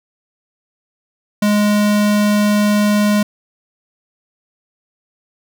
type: tone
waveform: square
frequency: 207.9 Hz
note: G#3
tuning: 2 cents sharp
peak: -12 dBFS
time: 1.42-3.23 s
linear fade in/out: 5 ms
effects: none